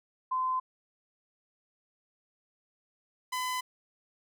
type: tone pair in turn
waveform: sine / sawtooth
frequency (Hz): 1029 / 1009.6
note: C6 / B5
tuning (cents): -29 / +38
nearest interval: unison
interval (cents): 33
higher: first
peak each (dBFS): -27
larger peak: neither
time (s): 0.31-0.6 / 3.32-3.61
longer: neither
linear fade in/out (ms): 10
effects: none